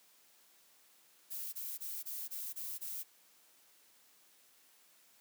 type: noise bursts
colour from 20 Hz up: violet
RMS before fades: -42 dBFS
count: 7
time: 1.3-3.036 s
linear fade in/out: 20 ms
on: 230 ms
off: 21 ms
effects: white hiss -66 dBFS RMS until 5.2 s + high-pass 200 Hz 12 dB/octave